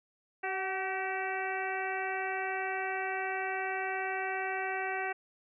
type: harmonic tone with a mistuned harmonic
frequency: 382.8 Hz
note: G4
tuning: 41 cents flat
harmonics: 1 / 2 / 3 / 4 / 5 / 6 / 7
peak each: -39 / -36 / -45 / -39 / -39 / -42 / -44 dBFS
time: 0.43-5.13 s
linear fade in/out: 10 ms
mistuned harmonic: 2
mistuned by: -29 cents
effects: none